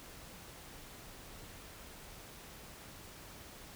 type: silence
effects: pink hiss -52 dBFS RMS until 3.75 s